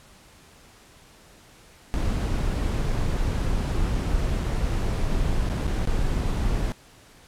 brown noise with dropouts, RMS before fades -24 dBFS, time 1.94-6.72 s, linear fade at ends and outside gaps 0 ms, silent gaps 4.434-4.439 / 5.49-5.498 / 5.668-5.678 / 5.853-5.874 s, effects pink hiss -52 dBFS RMS until 7.27 s + low-pass 11000 Hz 12 dB/octave

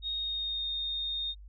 sine tone with pitch glide, 3729 to 3680 Hz, A#7 to A#7, 0 to -23 cents, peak -31 dBFS, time 0.02-1.35 s, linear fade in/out 50 ms, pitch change -23 cents, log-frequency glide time 0.13-0.67 s, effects added 50 Hz sine -46 dBFS peak until 1.48 s

